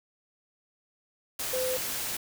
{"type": "tone in noise", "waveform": "sine", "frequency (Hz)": 511, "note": "C5", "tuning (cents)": -41, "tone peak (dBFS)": -28, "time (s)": [1.53, 1.77], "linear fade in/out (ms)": 5, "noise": "white", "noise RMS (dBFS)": -33, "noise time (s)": [1.39, 2.17], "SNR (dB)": 2, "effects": []}